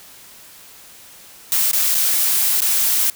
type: noise with dropouts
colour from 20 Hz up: blue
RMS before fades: -17 dBFS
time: 1.52-3.1 s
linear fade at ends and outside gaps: 0 ms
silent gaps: 1.713-1.732 / 1.945-1.95 / 2.605-2.619 s
effects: white hiss -43 dBFS RMS until 3.15 s